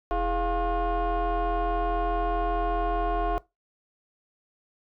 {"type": "tone with frequency modulation", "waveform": "sine", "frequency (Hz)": 329.6, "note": "E4", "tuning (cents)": 0, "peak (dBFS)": -21, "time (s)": [0.11, 3.38], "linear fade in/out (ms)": 0, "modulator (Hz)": 372, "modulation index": 1.9, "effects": ["noise-tail reverb RT60 0.2 s tail -21 dB re dry", "tanh soft clip ceiling -22 dBFS"]}